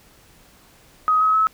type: tone with pitch steps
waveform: sine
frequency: 1259 / 1276.6 / 1294.4 Hz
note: D#6 / D#6 / E6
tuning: +20 / +44 / -32 cents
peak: -14 dBFS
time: 1.08-1.47 s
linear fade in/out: 0 ms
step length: 130 ms
effects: pink hiss -52 dBFS RMS until 1.53 s